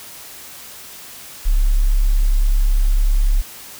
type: tone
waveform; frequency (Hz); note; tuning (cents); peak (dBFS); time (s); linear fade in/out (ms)
sine; 34.65; C#1; 0; -11; 1.45-3.42; 20
effects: white hiss -37 dBFS RMS until 3.79 s